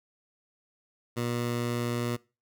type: tone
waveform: 15% pulse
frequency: 119.8 Hz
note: A#2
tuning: 48 cents sharp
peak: -22 dBFS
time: 1.16-2.17 s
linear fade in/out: 20 ms
effects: noise-tail reverb RT60 0.3 s tail -22 dB re dry